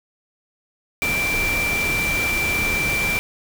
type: tone in noise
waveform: sine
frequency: 2349 Hz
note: D7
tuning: in tune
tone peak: -20 dBFS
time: 1.02-3.19 s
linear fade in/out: 0 ms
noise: pink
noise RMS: -26 dBFS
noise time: 1.02-3.19 s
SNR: +3 dB
effects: none